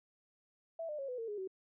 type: tone with pitch steps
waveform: sine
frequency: 659.3 / 601.1 / 548 / 499.7 / 455.5 / 415.3 / 378.7 Hz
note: E5 / D5 / C#5 / B4 / A#4 / G#4 / F#4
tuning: 0 / +40 / -20 / +20 / -40 / 0 / +40 cents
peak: -38 dBFS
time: 0.79-1.476 s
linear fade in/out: 5 ms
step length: 98 ms
effects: none